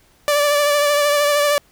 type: tone with vibrato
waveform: sawtooth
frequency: 583 Hz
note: D5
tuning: 13 cents flat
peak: -10 dBFS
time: 0.28-1.58 s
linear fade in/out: 0 ms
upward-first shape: triangle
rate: 13 Hz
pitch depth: 32 cents each way
effects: pink hiss -55 dBFS RMS until 1.71 s